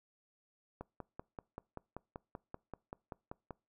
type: click train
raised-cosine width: 1 ms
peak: -29 dBFS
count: 15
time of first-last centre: 0.81-3.507 s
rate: 5.19 Hz
effects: noise-tail reverb RT60 0.3 s tail -25 dB re dry